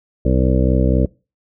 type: harmonic tone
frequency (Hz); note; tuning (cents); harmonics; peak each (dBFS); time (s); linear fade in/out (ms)
64; C2; -38; 1 / 2 / 3 / 4 / 5 / 7 / 8 / 9; -16 / -19 / -21 / -22 / -23 / -24 / -25 / -26; 0.25-1.06; 5
effects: noise-tail reverb RT60 0.3 s tail -23 dB re dry